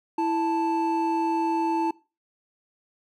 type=tone pair together; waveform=triangle; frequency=329.9 / 880 Hz; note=E4 / A5; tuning=+1 / 0 cents; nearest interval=octave + perfect fourth; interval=1699 cents; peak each=-23 dBFS; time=0.18-1.91 s; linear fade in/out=5 ms; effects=noise-tail reverb RT60 0.3 s tail -21 dB re dry